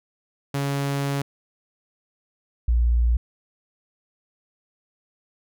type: tone pair in turn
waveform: sawtooth / sine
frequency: 140 / 58.86 Hz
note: C#3 / A#1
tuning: +18 / +17 cents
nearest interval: octave + minor third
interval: 1501 cents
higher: first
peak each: -19 / -16 dBFS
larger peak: second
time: 0.54-1.22 / 2.68-3.17 s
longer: first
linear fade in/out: 5 ms
effects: none